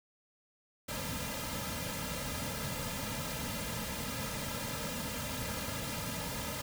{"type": "noise with comb filter", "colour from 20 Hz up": "pink", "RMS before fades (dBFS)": -38, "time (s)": [0.88, 6.62], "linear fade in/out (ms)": 10, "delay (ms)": 2.7, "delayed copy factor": -0.9, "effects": []}